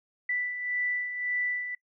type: beating tone pair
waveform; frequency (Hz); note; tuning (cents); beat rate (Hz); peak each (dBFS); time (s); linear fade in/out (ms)
sine; 1975.5 / 1977.3; B6 / B6; 0 / +2; 1.8; -37 / -29; 0.29-1.75; 5
effects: noise-tail reverb RT60 0.1 s tail -22 dB re dry